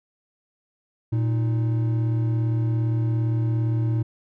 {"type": "tone pair together", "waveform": "triangle", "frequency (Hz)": [116.19, 311.1], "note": ["A#2", "D#4"], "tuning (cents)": [-5, 0], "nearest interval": "octave + perfect fourth", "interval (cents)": 1705, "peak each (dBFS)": [-18, -30], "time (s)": [1.12, 4.03], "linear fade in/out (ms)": 10, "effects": []}